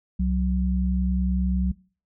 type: tone pair together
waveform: sine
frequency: 65.36 / 185 Hz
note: C2 / F#3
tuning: -1 / 0 cents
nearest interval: octave + tritone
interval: 1801 cents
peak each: -23 dBFS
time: 0.19-1.72 s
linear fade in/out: 10 ms
effects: noise-tail reverb RT60 0.4 s tail -22 dB re dry